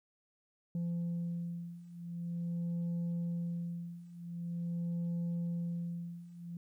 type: beating tone pair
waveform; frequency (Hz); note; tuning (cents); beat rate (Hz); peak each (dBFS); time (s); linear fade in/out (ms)
sine; 171 / 171.45; F3 / F3; -36 / -32; 0.45; -37 / -35; 0.75-6.57; 2
effects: tanh soft clip ceiling -32 dBFS + 12-bit